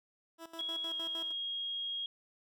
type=tone with tremolo; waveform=15% pulse; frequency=329.6 Hz; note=E4; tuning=in tune; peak=-38 dBFS; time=0.38-1.33 s; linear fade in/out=50 ms; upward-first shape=square; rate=6.5 Hz; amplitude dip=80%
type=tone with pitch glide; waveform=sine; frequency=3322 to 3269 Hz; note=G#7 to G#7; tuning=0 to -28 cents; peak=-35 dBFS; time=0.59-2.06 s; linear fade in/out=2 ms; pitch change=-28 cents; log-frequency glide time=0.87-0.93 s
effects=none